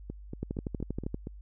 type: two click trains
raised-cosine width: 3 ms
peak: -24 / -20 dBFS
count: 6 / 10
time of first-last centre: 0.1-1.271 / 0.43-1.144 s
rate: 4.27 / 12.6 Hz
effects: added 50 Hz sine -44 dBFS peak until 1.41 s